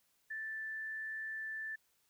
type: tone with frequency modulation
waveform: sine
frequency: 1760 Hz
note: A6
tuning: in tune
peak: -39 dBFS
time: 0.3-1.76 s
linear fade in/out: 10 ms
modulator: 78.8 Hz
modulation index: 0.22
effects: white hiss -75 dBFS RMS until 2.09 s